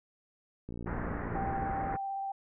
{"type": "click train", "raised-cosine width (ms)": 3, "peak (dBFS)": -28, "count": 56, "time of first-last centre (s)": [0.69, 1.63], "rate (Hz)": 58.5}
{"type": "low-pass noise", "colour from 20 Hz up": "pink", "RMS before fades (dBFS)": -37, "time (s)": [0.86, 1.97], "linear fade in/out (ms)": 10, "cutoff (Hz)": 1900, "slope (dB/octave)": 48}
{"type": "tone with vibrato", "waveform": "sine", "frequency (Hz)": 784, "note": "G5", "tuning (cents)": 0, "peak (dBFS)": -33, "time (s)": [1.35, 2.32], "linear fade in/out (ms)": 5, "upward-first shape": "square", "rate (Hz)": 16, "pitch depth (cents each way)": 8}
{"effects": []}